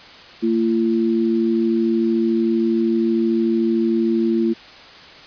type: tone pair together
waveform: sine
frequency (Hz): 226.9 / 340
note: A#3 / F4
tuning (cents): -47 / -46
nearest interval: perfect fifth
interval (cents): 701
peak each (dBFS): -18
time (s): 0.42-4.54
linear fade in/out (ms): 20
effects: white hiss -41 dBFS RMS until 5.26 s + resampled to 11025 Hz